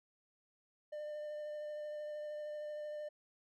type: tone with vibrato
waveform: triangle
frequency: 600 Hz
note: D5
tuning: 37 cents sharp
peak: -39 dBFS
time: 0.92-3.09 s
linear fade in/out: 10 ms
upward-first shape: sine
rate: 13 Hz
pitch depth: 12 cents each way
effects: none